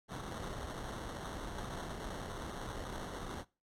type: noise with sample-and-hold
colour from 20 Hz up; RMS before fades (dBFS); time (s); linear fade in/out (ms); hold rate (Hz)
pink; -43; 0.08-3.45; 50; 2450
effects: noise-tail reverb RT60 0.3 s tail -21 dB re dry + low-pass 11000 Hz 12 dB/octave